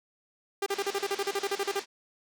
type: tone bursts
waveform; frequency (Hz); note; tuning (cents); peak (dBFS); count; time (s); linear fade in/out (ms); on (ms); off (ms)
sawtooth; 397.9; G4; +26; -23; 15; 0.62-1.797; 5; 43; 38
type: band-pass noise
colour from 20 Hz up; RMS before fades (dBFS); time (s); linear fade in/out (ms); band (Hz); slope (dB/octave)
white; -42; 0.68-1.86; 50; 200 to 6000; 24
effects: none